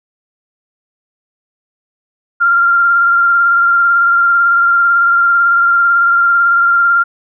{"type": "tone with vibrato", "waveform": "sine", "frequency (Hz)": 1387, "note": "F6", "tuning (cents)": -12, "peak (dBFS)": -7, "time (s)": [2.4, 7.04], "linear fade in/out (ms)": 20, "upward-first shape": "sine", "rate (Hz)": 18, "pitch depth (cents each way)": 20, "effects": []}